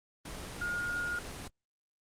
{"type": "tone in noise", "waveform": "sine", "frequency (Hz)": 1426, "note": "F6", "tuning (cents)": 36, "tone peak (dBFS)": -32, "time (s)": [0.61, 1.19], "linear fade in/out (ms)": 5, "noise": "pink", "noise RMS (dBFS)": -42, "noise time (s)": [0.25, 1.48], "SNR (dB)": 7, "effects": ["low-pass 10000 Hz 12 dB/octave", "Opus 24 kbps"]}